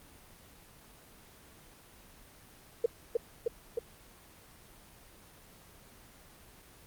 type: tone with echo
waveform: sine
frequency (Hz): 468.5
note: A#4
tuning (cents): +9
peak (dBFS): -22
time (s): 2.84-2.86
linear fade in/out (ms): 5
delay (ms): 310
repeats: 3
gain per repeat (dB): -2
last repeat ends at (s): 3.79
effects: pink hiss -56 dBFS RMS until 6.86 s + Opus 24 kbps